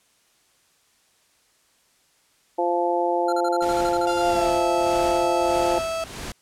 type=harmonic tone; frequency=173.8 Hz; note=F3; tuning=8 cents flat; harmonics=2 / 3 / 4 / 5; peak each=-25 / -25 / -25 / -25 dBFS; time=2.58-5.79 s; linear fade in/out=10 ms
type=tone bursts; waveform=square; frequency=1377 Hz; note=F6; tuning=25 cents flat; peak=-30 dBFS; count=12; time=3.28-4.217 s; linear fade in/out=5 ms; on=46 ms; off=35 ms
type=noise with tremolo; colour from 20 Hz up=pink; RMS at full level=-33 dBFS; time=3.62-6.32 s; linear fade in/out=2 ms; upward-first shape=sine; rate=1.6 Hz; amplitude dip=70%
type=tone with pitch glide; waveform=35% pulse; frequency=698.5 to 655.5 Hz; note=F5 to E5; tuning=0 to -10 cents; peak=-23 dBFS; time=4.07-6.04 s; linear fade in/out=2 ms; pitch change=-110 cents; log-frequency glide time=4.27-4.5 s
effects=white hiss -62 dBFS RMS until 6.41 s + low-pass 10000 Hz 12 dB/octave